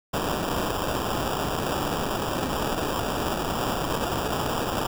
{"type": "noise with sample-and-hold", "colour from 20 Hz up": "white", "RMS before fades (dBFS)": -27, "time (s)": [0.13, 4.87], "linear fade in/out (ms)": 10, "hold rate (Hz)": 2100, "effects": []}